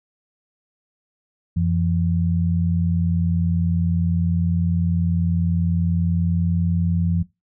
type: tone pair together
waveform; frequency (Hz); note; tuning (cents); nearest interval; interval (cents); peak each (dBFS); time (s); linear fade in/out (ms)
sine; 90.05 / 170; F#2 / F3; -46 / -46; major seventh; 1100; -20; 1.56-7.23; 10
effects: noise-tail reverb RT60 0.2 s tail -18 dB re dry